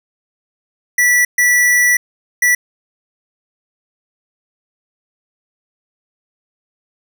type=tone bursts at uneven times; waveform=square; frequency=1957 Hz; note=B6; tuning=16 cents flat; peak=-10 dBFS; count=3; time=0.98-1.25 / 1.38-1.97 / 2.42-2.55 s; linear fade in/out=5 ms; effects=none